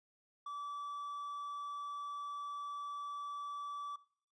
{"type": "tone", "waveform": "triangle", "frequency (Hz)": 1155, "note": "D6", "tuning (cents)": -29, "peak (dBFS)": -39, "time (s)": [0.46, 3.96], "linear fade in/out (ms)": 5, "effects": ["noise-tail reverb RT60 0.5 s tail -18 dB re dry", "resampled to 22050 Hz"]}